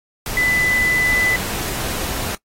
sine tone in noise, 2000 Hz, B6, 21 cents sharp, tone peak -15 dBFS, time 0.37-1.36 s, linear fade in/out 2 ms, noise pink, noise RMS -25 dBFS, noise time 0.26-2.35 s, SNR +7 dB, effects noise-tail reverb RT60 0.1 s tail -22 dB re dry + AAC 48 kbps

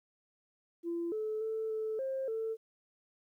sine tone with pitch steps, 339.8 / 432.8 / 441.6 / 437.3 / 532 / 445.9 Hz, F4 / A4 / A4 / A4 / C5 / A4, -47 / -29 / +6 / -11 / +29 / +23 cents, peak -32 dBFS, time 0.83-2.57 s, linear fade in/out 50 ms, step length 290 ms, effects tanh soft clip ceiling -28 dBFS + 12-bit

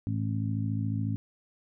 harmonic tone, 54 Hz, A1, 32 cents flat, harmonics 2 / 3 / 4 / 5, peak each -29 / -37 / -35 / -36 dBFS, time 0.07-1.16 s, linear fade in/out 0 ms, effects none

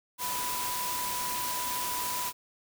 sine tone in noise, 987.8 Hz, B5, in tune, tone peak -34 dBFS, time 0.18-2.33 s, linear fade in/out 50 ms, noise white, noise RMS -34 dBFS, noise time 0.18-2.33 s, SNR -3 dB, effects none

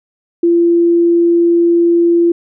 sine tone, 341.4 Hz, F4, 39 cents flat, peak -7 dBFS, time 0.43-2.32 s, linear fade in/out 5 ms, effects none

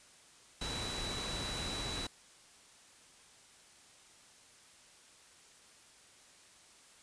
sine tone in noise, 3933 Hz, B7, 8 cents flat, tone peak -41 dBFS, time 0.61-2.07 s, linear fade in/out 5 ms, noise pink, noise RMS -40 dBFS, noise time 0.61-2.07 s, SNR -4 dB, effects white hiss -60 dBFS RMS until 7.02 s + resampled to 22050 Hz

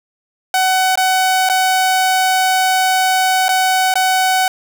sawtooth tone with dropouts, 750 Hz, F#5, 23 cents sharp, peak -8 dBFS, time 0.54-4.48 s, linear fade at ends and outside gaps 2 ms, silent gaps 0.956-0.974 / 1.49-1.497 / 3.483-3.49 / 3.94-3.955 s, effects none

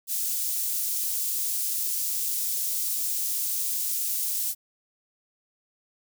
white high-pass noise, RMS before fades -28 dBFS, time 0.07-4.55 s, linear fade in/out 50 ms, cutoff 6600 Hz, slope 12 dB/octave, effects none

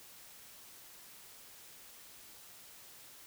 silence, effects white hiss -55 dBFS RMS until 3.26 s

